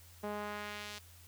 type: tone with band-pass filter sweep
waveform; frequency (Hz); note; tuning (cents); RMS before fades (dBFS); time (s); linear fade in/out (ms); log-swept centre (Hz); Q
sawtooth; 207.7; G#3; 0; -42; 0.23-0.99; 10; 630 to 4600; 0.9
effects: added 86 Hz sine -57 dBFS peak until 1.27 s + white hiss -60 dBFS RMS until 1.27 s